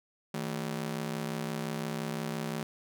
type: ring-modulated tone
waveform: sawtooth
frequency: 190.4 Hz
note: F#3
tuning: 50 cents sharp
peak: -26 dBFS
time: 0.34-2.63 s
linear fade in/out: 0 ms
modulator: 32.9 Hz
effects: none